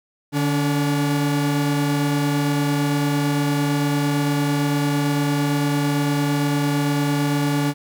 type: tone pair together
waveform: 45% pulse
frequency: 146.83 / 284.8 Hz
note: D3 / C#4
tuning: 0 / +47 cents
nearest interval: major seventh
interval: 1147 cents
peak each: -21 dBFS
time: 0.32-7.74 s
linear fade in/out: 50 ms
effects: 9-bit